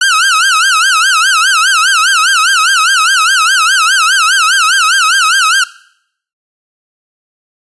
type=tone with vibrato; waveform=sawtooth; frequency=1422 Hz; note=F6; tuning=31 cents sharp; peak=-3 dBFS; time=0.01-5.64 s; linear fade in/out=5 ms; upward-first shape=sine; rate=4.9 Hz; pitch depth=210 cents each way; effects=noise-tail reverb RT60 0.7 s tail -20 dB re dry + resampled to 24000 Hz